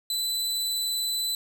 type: tone with vibrato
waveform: sawtooth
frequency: 4000 Hz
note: B7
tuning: 21 cents sharp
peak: -23 dBFS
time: 0.1-1.35 s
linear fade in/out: 2 ms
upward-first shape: sine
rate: 19 Hz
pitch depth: 13 cents each way
effects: none